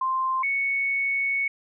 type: tone pair in turn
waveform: sine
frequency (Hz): 1046.5 / 2217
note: C6 / C#7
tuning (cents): 0 / 0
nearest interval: octave + minor second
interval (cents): 1300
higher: second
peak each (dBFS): -22 / -22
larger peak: neither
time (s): 0.01-0.43 / 0.43-1.48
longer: second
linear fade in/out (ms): 5
effects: none